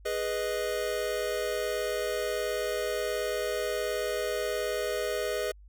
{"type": "chord", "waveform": "square", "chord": "G# minor", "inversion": "none", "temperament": "equal", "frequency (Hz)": [415.3, 493.9, 622.3], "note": ["G#4", "B4", "D#5"], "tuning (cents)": [0, 0, 0], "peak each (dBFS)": -34, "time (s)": [0.05, 5.52], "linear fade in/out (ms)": 10, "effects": ["added 50 Hz sine -49 dBFS peak until 5.68 s"]}